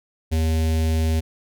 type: tone with notch filter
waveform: square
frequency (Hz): 80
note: D#2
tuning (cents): +49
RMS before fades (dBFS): -20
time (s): 0.31-1.21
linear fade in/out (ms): 20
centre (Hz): 1200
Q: 0.8
effects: none